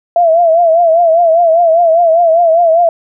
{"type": "tone with vibrato", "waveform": "sine", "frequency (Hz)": 670, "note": "E5", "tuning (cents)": 28, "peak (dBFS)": -5, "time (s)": [0.16, 2.89], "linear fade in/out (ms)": 2, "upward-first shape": "triangle", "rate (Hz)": 5, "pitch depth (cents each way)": 100, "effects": []}